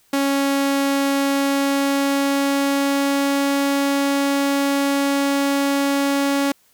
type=tone with pitch glide; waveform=sawtooth; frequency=277.2 to 279.3 Hz; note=C#4 to C#4; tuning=0 to +13 cents; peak=-13 dBFS; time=0.13-6.52 s; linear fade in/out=5 ms; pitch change=+13 cents; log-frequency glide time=1.12-3.58 s; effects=white hiss -58 dBFS RMS until 6.73 s